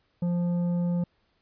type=tone with tanh clipping; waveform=sine; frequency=174.61 Hz; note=F3; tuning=in tune; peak=-25 dBFS; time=0.22-1.04 s; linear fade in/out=5 ms; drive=8 dB; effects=pink hiss -70 dBFS RMS until 1.41 s + resampled to 11025 Hz